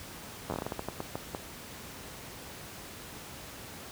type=slowing click train; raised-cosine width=1 ms; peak=-19 dBFS; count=14; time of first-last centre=0.5-1.349 s; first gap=10 ms; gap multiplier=1.28; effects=pink hiss -45 dBFS RMS until 3.91 s + high-pass 60 Hz 12 dB/octave